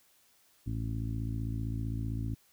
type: harmonic tone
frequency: 55.5 Hz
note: A1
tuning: 16 cents sharp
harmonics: 1 / 2 / 3 / 4 / 5 / 6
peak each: -37 / -34 / -47 / -43 / -42 / -51 dBFS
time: 0.66-2.35 s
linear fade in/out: 10 ms
effects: white hiss -66 dBFS RMS until 2.52 s